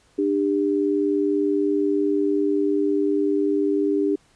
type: tone pair together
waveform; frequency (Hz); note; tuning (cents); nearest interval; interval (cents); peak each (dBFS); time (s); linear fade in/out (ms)
sine; 298.3 / 398.5; D4 / G4; +27 / +28; perfect fourth; 501; -21; 0.18-4.16; 10
effects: pink hiss -59 dBFS RMS until 4.35 s + resampled to 22050 Hz